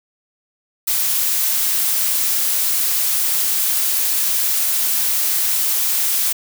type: noise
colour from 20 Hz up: blue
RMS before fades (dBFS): -18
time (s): 0.87-6.33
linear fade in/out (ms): 10
effects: none